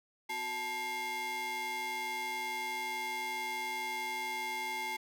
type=ring-modulated tone; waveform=45% pulse; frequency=622.3 Hz; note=D#5; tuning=in tune; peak=-32 dBFS; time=0.29-4.97 s; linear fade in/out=10 ms; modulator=1500 Hz; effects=none